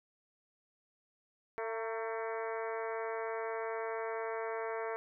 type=harmonic tone with a mistuned harmonic; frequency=224.3 Hz; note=A3; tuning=34 cents sharp; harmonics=2 / 3 / 4 / 5 / 6 / 7 / 8 / 9 / 10; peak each=-38 / -42 / -44 / -46 / -48 / -49 / -50 / -51 / -52 dBFS; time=1.58-4.96 s; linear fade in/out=0 ms; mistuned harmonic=4; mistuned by=+35 cents; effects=none